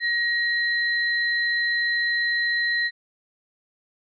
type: tone pair together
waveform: sine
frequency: 1892 / 4057 Hz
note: A#6 / B7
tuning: +25 / +46 cents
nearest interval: octave + minor second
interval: 1321 cents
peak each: -21 / -29 dBFS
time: 0-2.91 s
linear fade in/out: 50 ms
effects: none